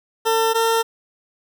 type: tone pair in turn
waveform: 20% pulse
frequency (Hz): 450 / 454.2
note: A4 / A#4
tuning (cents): +39 / -45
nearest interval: unison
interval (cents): 16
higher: second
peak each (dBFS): -11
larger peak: neither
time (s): 0.25-0.54 / 0.54-0.83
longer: neither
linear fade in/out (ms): 20
effects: none

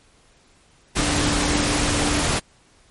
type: tone in noise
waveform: sine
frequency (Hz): 293.7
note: D4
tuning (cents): 0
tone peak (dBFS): -25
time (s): 0.98-2.22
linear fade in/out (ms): 20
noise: pink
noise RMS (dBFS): -21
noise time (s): 0.95-2.4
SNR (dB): -7
effects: pink hiss -56 dBFS RMS until 2.9 s + MP3 48 kbps

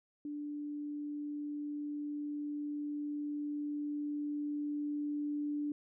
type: tone with level ramp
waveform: sine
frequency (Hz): 293.7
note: D4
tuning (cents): 0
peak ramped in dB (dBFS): -38 to -33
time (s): 0.25-5.72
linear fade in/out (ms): 2
effects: none

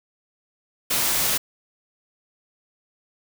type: noise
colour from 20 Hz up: white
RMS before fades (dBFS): -22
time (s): 0.9-1.38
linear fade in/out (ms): 10
effects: none

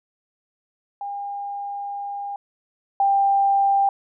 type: tone pair in turn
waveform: sine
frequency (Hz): 806 / 792.2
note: G5 / G5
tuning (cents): +48 / +18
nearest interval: unison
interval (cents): 30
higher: first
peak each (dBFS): -27 / -15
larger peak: second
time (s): 1.01-2.36 / 3-3.89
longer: first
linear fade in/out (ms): 2
effects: none

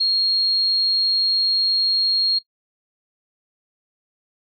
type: tone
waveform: sine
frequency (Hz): 4263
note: C8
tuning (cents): +32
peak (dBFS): -15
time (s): 0-2.39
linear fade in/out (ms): 10
effects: noise-tail reverb RT60 0.1 s tail -22 dB re dry + MP3 48 kbps

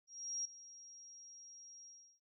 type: tone with ADSR envelope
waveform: sine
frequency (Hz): 5630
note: F8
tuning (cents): +13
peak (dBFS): -36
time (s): 0.07-2.2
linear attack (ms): 380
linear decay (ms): 6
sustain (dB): -17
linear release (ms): 340
effects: none

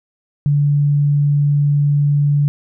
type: tone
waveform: sine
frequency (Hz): 144.7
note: D3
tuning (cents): -25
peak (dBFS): -11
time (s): 0.46-2.48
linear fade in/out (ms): 0
effects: none

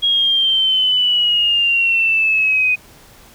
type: exponential sweep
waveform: sine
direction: down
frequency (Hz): 3300 to 2489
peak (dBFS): -12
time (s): 0.02-2.76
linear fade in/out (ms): 20
effects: pink hiss -45 dBFS RMS until 3.34 s

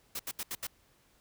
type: noise bursts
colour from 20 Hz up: white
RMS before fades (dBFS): -37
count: 5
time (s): 0.15-0.67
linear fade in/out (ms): 5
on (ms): 44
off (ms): 75
effects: pink hiss -67 dBFS RMS until 1.2 s

